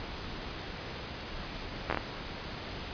slowing click train, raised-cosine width 0.5 ms, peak -14 dBFS, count 5, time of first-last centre 1.9-1.973 s, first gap 11 ms, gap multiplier 1.35, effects pink hiss -40 dBFS RMS until 2.93 s + resampled to 11025 Hz

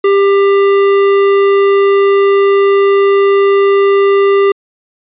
sine tone with tanh clipping, 396.9 Hz, G4, 22 cents sharp, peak -8 dBFS, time 0.04-4.52 s, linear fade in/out 5 ms, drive 15 dB, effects resampled to 8000 Hz

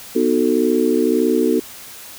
sine chord, B dominant seventh, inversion none, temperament just, 246.9 / 308.7 / 370.4 / 444.5 Hz, B3 / D#4 / F#4 / A4, 0 / -14 / +2 / +18 cents, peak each -19 dBFS, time 0.15-1.6 s, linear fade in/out 10 ms, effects white hiss -37 dBFS RMS until 2.18 s

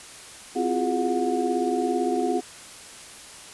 sine tone cluster, 258.3 / 339.8 / 357.5 / 413.4 / 725 Hz, C4 / F4 / F4 / G#4 / F#5, -22 / -47 / +41 / -8 / -35 cents, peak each -28 dBFS, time 0.55-2.41 s, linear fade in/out 20 ms, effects white hiss -43 dBFS RMS until 3.53 s + resampled to 24000 Hz

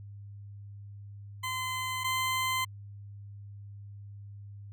20% pulse tone pair in turn, 1029 / 1034.4 Hz, C6 / C6, -29 / -20 cents, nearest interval unison, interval 9 cents, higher second, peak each -27 / -23 dBFS, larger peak second, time 1.43-2.04 / 2.04-2.65 s, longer neither, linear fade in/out 10 ms, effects added 101 Hz sine -43 dBFS peak until 4.72 s

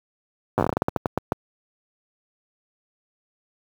slowing click train, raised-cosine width 1 ms, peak -6 dBFS, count 16, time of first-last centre 0.58-1.321 s, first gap 8 ms, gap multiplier 1.23, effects high-pass 80 Hz 12 dB/octave + 7-bit

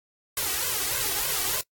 white noise with flanger, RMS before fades -27 dBFS, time 0.37-1.61 s, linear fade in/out 2 ms, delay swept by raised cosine 1.9 to 2.65 ms, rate 3.3 Hz, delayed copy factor +0.9, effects noise-tail reverb RT60 0.1 s tail -24 dB re dry + AAC 64 kbps

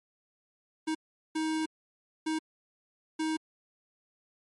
square tone bursts at uneven times, 315.6 Hz, D#4, 25 cents sharp, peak -29 dBFS, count 4, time 0.87-0.95 / 1.35-1.66 / 2.26-2.39 / 3.19-3.37 s, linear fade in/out 10 ms, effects MP3 48 kbps

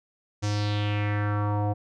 square tone with low-pass filter sweep, 103.83 Hz, G#2, in tune, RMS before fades -26 dBFS, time 0.42-1.74 s, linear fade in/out 20 ms, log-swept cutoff 6400 to 700 Hz, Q 3.1, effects none

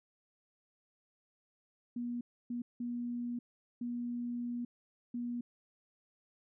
sine tone bursts at uneven times, 240.7 Hz, B3, 44 cents flat, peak -35 dBFS, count 5, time 1.96-2.21 / 2.5-2.62 / 2.8-3.39 / 3.81-4.65 / 5.14-5.41 s, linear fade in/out 5 ms, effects none

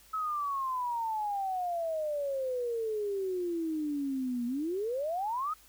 sine exponential two-way sweep, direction down then up, 1300 to 236.1 to 1300 Hz, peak -30 dBFS, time 0.13-5.54 s, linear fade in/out 10 ms, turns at 4.46 s, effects added 52 Hz sine -65 dBFS peak until 5.68 s + white hiss -59 dBFS RMS until 5.68 s

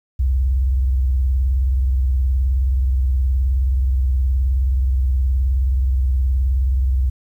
sine tone with vibrato, 64.8 Hz, C2, 16 cents flat, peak -14 dBFS, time 0.19-7.1 s, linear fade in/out 10 ms, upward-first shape square, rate 19 Hz, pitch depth 130 cents each way, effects 9-bit

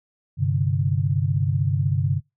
sine chord, G suspended fourth, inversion none, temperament equal, 98 / 130.81 / 146.83 Hz, G2 / C3 / D3, 0 / 0 / 0 cents, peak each -23 dBFS, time 0.37-2.21 s, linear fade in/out 50 ms, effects noise-tail reverb RT60 0.2 s tail -24 dB re dry

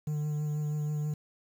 triangle tone with vibrato, 150 Hz, D3, 37 cents sharp, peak -27 dBFS, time 0.07-1.14 s, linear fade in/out 5 ms, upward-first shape triangle, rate 6.2 Hz, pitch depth 20 cents each way, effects 9-bit

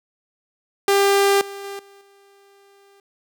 sawtooth tone with level steps, 397.7 Hz, G4, 25 cents sharp, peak -10 / -28 / -26 / -42 / -47 dBFS, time 0.88-3 s, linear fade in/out 2 ms, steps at 1.41 / 1.64 / 1.79 / 2.01 s, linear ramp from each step 2 ms, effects none

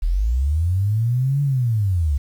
sine linear two-way sweep, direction up then down, 36.58 to 144.4 to 66.6 Hz, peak -16 dBFS, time 0.02-2.18 s, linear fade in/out 10 ms, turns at 1.42 s, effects 8-bit

